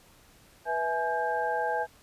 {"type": "tone cluster", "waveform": "sine", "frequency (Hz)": [489.8, 655, 842, 1592], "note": ["B4", "E5", "G#5", "G6"], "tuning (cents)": [-14, -11, 24, 26], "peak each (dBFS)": [-33, -33, -29, -34], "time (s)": [0.65, 1.87], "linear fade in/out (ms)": 50, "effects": ["pink hiss -58 dBFS RMS until 2.02 s", "resampled to 32000 Hz"]}